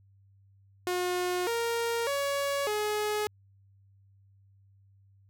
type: tone with pitch steps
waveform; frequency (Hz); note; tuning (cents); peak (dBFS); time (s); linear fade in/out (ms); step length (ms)
sawtooth; 359.9 / 465.6 / 562 / 421.6; F#4 / A#4 / C#5 / G#4; -48 / -2 / +24 / +26; -24; 0.87-3.27; 0; 600
effects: added 98 Hz sine -58 dBFS peak until 5.29 s